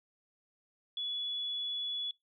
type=tone; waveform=sine; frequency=3409 Hz; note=G#7; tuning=45 cents sharp; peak=-34 dBFS; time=0.97-2.11 s; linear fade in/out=2 ms; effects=noise-tail reverb RT60 0.2 s tail -26 dB re dry